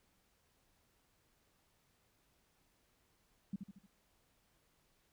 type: tone with echo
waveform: sine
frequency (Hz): 196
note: G3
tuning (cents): 0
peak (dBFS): -36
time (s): 3.53-3.56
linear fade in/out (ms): 5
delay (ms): 76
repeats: 4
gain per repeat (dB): -6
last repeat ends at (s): 3.864
effects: pink hiss -75 dBFS RMS until 5.12 s